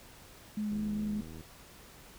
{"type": "tone with vibrato", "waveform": "sine", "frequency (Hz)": 210, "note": "G#3", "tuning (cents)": 19, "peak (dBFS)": -31, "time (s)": [0.57, 1.21], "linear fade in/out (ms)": 5, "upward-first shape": "sine", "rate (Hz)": 5, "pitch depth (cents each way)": 16}
{"type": "click train", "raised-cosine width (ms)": 3, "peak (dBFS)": -35, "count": 56, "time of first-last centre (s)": [0.72, 1.408], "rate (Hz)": 79.9}
{"effects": ["pink hiss -54 dBFS RMS until 2.18 s"]}